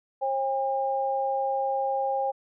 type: tone pair together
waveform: sine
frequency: 538 / 806.1 Hz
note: C5 / G5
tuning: +48 / +48 cents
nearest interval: perfect fifth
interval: 700 cents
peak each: -28 / -26 dBFS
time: 0.21-2.32 s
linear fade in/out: 20 ms
effects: none